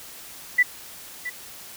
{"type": "tone with echo", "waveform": "sine", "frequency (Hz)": 1975.5, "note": "B6", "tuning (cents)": 0, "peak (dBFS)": -13, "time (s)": [0.58, 0.63], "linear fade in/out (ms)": 10, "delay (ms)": 670, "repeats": 1, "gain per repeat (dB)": -14, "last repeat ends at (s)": 1.3, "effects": ["white hiss -42 dBFS RMS until 1.76 s"]}